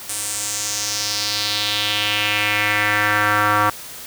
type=tone with band-pass filter sweep; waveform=square; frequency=104.4 Hz; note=G#2; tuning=10 cents sharp; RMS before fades=-20 dBFS; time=0.09-3.7 s; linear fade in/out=5 ms; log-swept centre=9300 to 1200 Hz; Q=2.8; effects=white hiss -35 dBFS RMS until 4.06 s